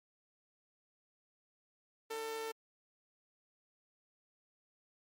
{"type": "tone with amplitude modulation", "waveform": "sawtooth", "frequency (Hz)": 447.4, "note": "A4", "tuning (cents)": 29, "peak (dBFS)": -33, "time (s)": [2.1, 2.52], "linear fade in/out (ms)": 10, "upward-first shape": "sine", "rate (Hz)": 139, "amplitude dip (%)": 40, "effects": ["MP3 64 kbps"]}